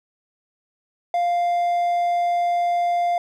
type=tone; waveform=triangle; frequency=698.5 Hz; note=F5; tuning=in tune; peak=-16 dBFS; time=1.14-3.18 s; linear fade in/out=2 ms; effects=none